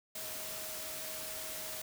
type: tone in noise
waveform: sine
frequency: 631 Hz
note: D#5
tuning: 24 cents sharp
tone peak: -50 dBFS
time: 0.15-1.82 s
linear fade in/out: 5 ms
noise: white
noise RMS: -42 dBFS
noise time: 0.15-1.82 s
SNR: -11 dB
effects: none